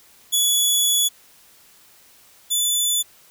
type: tone pair in turn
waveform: 15% pulse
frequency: 3406 / 3486 Hz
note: G#7 / A7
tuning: +43 / -17 cents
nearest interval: unison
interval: 40 cents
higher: second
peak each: -9 / -11 dBFS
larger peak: first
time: 0.32-1.09 / 2.5-3.03 s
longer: first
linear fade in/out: 20 ms
effects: white hiss -52 dBFS RMS until 3.3 s